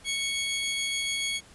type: tone pair together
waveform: sawtooth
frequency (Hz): 2217 / 3322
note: C#7 / G#7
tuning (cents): 0 / 0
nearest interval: perfect fifth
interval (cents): 700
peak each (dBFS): -27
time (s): 0.04-1.41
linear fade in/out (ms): 50
effects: pink hiss -53 dBFS RMS until 1.54 s + resampled to 24000 Hz